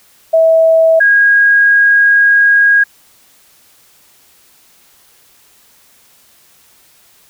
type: tone pair in turn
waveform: sine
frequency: 650 / 1637.9 Hz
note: E5 / G#6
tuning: -24 / -24 cents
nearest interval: octave + major third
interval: 1600 cents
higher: second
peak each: -5 dBFS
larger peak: neither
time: 0.33-1 / 1-2.84 s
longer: second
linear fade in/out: 10 ms
effects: white hiss -48 dBFS RMS until 7.29 s